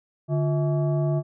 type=tone with frequency modulation; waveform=sine; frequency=146.83 Hz; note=D3; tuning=in tune; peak=-20 dBFS; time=0.28-1.23 s; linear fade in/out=50 ms; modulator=498 Hz; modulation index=0.73; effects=none